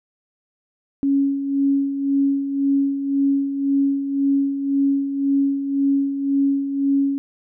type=tone with tremolo; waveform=sine; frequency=277.2 Hz; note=C#4; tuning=in tune; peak=-14 dBFS; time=1.03-7.18 s; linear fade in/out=0 ms; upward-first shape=sine; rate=1.9 Hz; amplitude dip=60%; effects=none